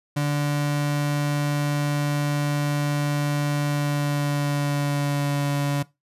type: tone with pitch glide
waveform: 35% pulse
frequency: 145.8 to 142.88 Hz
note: D3 to D3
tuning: -12 to -47 cents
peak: -19 dBFS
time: 0.16-5.83 s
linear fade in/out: 10 ms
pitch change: -35 cents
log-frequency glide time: 3.65-5.45 s
effects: noise-tail reverb RT60 0.2 s tail -19 dB re dry + resampled to 32000 Hz